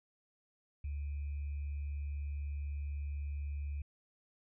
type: tone with sample-and-hold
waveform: sine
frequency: 72 Hz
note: D2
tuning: 34 cents flat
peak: -36 dBFS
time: 0.84-3.82 s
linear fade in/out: 5 ms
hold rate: 2450 Hz
effects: resampled to 8000 Hz